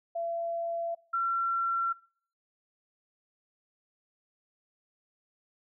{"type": "tone pair in turn", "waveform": "sine", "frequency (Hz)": [676, 1359.8], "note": ["E5", "F6"], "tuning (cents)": [43, -47], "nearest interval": "octave", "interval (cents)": 1210, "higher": "second", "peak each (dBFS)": [-30, -26], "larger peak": "second", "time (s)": [[0.15, 0.95], [1.13, 1.93]], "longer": "neither", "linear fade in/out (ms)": 10, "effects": ["noise-tail reverb RT60 0.5 s tail -23 dB re dry"]}